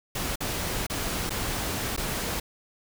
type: noise with dropouts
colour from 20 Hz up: pink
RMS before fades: -30 dBFS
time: 0.15-2.4 s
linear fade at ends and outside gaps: 5 ms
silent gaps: 0.358-0.405 / 0.867-0.898 / 1.295-1.304 / 1.965-1.975 s
effects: none

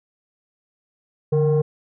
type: tone pair together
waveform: sine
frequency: 145.87 / 463.1 Hz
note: D3 / A#4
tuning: -11 / -11 cents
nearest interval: octave + minor sixth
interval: 2000 cents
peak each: -16 dBFS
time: 1.32-1.62 s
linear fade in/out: 10 ms
effects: tanh soft clip ceiling -12 dBFS

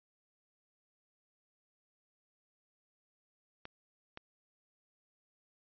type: clicks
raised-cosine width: 0.3 ms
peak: -28 dBFS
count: 2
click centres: 3.654 / 4.174 s
effects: resampled to 11025 Hz

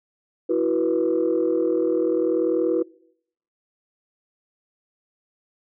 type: chord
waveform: sine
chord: E suspended second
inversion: none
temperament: equal with one note detuned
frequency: 329.6 / 370 / 487.1 Hz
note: E4 / F#4 / B4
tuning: 0 / 0 / -24 cents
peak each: -22 dBFS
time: 0.49-2.83 s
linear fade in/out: 10 ms
effects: noise-tail reverb RT60 0.7 s tail -23 dB re dry + tanh soft clip ceiling -12 dBFS

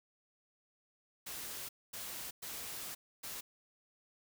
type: noise bursts at uneven times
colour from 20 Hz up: white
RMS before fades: -44 dBFS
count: 4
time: 1.26-1.69 / 1.93-2.31 / 2.42-2.95 / 3.23-3.41 s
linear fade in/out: 10 ms
effects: none

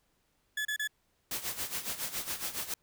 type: tone bursts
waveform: 35% pulse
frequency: 1714 Hz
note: A6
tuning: 46 cents flat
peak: -29 dBFS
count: 3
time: 0.57-0.875 s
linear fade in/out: 5 ms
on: 81 ms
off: 31 ms
type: noise with tremolo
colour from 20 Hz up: white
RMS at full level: -34 dBFS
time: 1.31-2.74 s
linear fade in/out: 2 ms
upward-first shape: sine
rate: 7.2 Hz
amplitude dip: 75%
effects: pink hiss -74 dBFS RMS until 2.82 s

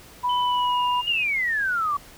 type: tone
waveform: sine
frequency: 986 Hz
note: B5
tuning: 3 cents flat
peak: -20 dBFS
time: 0.23-1.02 s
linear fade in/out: 20 ms
type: tone with pitch glide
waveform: sine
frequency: 3032 to 2813 Hz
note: F#7 to F7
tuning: +42 to +12 cents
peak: -29 dBFS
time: 0.29-1.24 s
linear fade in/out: 5 ms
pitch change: -130 cents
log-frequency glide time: 0.4-0.87 s
type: exponential sweep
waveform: sine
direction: down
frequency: 2930 to 1121 Hz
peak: -21 dBFS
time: 1.07-1.97 s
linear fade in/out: 5 ms
effects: pink hiss -47 dBFS RMS until 2.17 s

